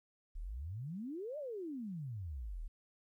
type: exponential two-way sweep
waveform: sine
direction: up then down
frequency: 33.6 to 622.3 to 33.6 Hz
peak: -40 dBFS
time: 0.35-2.68 s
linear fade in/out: 10 ms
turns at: 1.38 s
effects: 13-bit